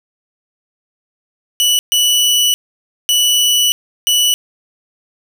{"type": "tone bursts at uneven times", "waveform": "sawtooth", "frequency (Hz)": 2957, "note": "F#7", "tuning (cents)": -2, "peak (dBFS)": -7, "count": 4, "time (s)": [[1.6, 1.79], [1.92, 2.54], [3.09, 3.72], [4.07, 4.34]], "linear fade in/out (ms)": 0, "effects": []}